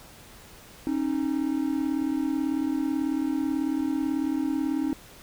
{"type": "tone pair together", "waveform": "triangle", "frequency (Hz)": [271.8, 310], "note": ["C#4", "D#4"], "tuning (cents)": [-34, -6], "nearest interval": "major second", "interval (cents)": 228, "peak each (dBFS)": -25, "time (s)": [0.87, 4.93], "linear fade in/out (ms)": 0, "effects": ["pink hiss -49 dBFS RMS until 5.22 s"]}